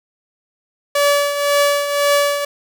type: tone with tremolo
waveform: sawtooth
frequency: 574 Hz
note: D5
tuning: 40 cents flat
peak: -7 dBFS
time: 0.95-2.45 s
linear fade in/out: 5 ms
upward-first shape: triangle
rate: 1.9 Hz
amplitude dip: 65%
effects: none